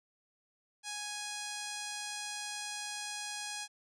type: tone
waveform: 5% pulse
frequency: 830.6 Hz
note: G#5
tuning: in tune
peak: -26 dBFS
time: 0.83-3.68 s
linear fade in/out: 50 ms
effects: resampled to 22050 Hz